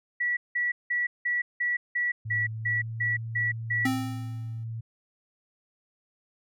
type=tone bursts; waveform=sine; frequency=1943 Hz; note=B6; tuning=29 cents flat; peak=-24 dBFS; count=11; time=0.2-3.87 s; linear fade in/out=10 ms; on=170 ms; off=180 ms
type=tone with pitch glide; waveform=sine; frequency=110 to 113.55 Hz; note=A2 to A#2; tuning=0 to -45 cents; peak=-32 dBFS; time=2.25-4.81 s; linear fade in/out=10 ms; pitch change=+55 cents; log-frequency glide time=2.41-2.99 s
type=tone with exponential decay; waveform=square; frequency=261.6 Hz; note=C4; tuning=in tune; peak=-23 dBFS; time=3.85-4.64 s; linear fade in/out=5 ms; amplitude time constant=170 ms
effects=none